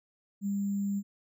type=tone with sample-and-hold; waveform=sine; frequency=200 Hz; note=G3; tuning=35 cents sharp; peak=-28 dBFS; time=0.41-1.03 s; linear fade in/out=50 ms; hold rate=7350 Hz; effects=none